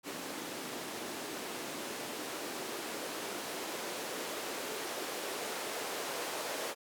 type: noise with band-pass filter sweep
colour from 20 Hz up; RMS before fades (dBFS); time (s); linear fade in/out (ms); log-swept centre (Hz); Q
blue; -40; 0.03-6.75; 50; 280 to 460; 1.5
effects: none